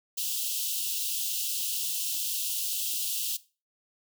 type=high-pass noise; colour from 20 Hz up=white; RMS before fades=-31 dBFS; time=0.17-3.37 s; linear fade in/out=10 ms; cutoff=2700 Hz; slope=96 dB/octave; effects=noise-tail reverb RT60 0.3 s tail -17 dB re dry